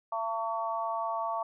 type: harmonic tone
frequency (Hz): 225.5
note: A3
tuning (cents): +43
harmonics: 3 / 4 / 5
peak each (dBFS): -34 / -34 / -34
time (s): 0.12-1.43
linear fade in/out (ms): 5
effects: none